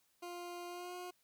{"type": "tone with pitch glide", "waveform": "20% pulse", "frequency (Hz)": [350.7, 358.9], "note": ["F4", "F4"], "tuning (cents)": [7, 47], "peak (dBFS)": -39, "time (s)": [0.22, 1.11], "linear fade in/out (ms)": 10, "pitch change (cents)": 40, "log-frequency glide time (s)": [0.67, 0.95], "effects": ["white hiss -75 dBFS RMS until 1.23 s"]}